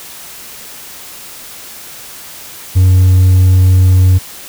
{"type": "tone with hard clipping", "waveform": "sine", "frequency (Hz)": 92.5, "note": "F#2", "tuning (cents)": 0, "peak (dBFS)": -5, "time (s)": [2.75, 4.19], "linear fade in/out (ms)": 20, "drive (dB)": 2, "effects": ["white hiss -31 dBFS RMS until 4.48 s"]}